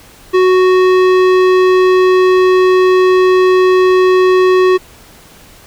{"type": "tone with tanh clipping", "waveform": "sine", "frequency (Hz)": 370, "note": "F#4", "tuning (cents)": 0, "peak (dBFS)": -8, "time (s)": [0.33, 4.78], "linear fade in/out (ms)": 20, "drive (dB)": 17, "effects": ["pink hiss -40 dBFS RMS until 5.66 s"]}